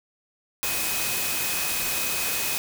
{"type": "tone in noise", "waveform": "sine", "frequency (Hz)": 2521, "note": "D#7", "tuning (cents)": 22, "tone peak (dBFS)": -33, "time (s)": [0.63, 2.58], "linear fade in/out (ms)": 0, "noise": "white", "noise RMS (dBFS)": -27, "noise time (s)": [0.63, 2.58], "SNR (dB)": -9, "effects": []}